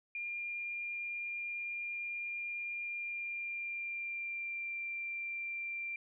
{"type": "tone with pitch glide", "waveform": "sine", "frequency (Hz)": [2403, 2366], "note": ["D7", "D7"], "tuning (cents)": [39, 12], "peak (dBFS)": -37, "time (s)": [0.15, 5.96], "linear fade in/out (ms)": 2, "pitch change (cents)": -27, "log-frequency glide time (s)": [2.81, 4.79], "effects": []}